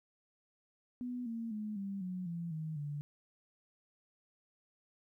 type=tone with pitch steps; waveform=sine; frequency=246.9 / 229 / 212.5 / 197.1 / 182.84 / 169.61 / 157.34 / 145.96 Hz; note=B3 / A#3 / G#3 / G3 / F#3 / E3 / D#3 / D3; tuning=0 / -31 / +40 / +10 / -20 / +50 / +20 / -10 cents; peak=-37 dBFS; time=1.01-3.01 s; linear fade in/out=0 ms; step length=250 ms; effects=13-bit